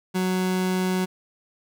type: tone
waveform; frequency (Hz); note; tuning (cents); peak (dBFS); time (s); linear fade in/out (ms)
30% pulse; 185; F#3; 0; -19; 0.14-1.06; 20
effects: none